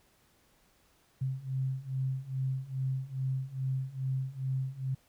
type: beating tone pair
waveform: sine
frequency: 130.81 / 133.21 Hz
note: C3 / C3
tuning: 0 / +31 cents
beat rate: 2.4 Hz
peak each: -35 / -33 dBFS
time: 1.21-4.95 s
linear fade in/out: 10 ms
effects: pink hiss -67 dBFS RMS until 5.08 s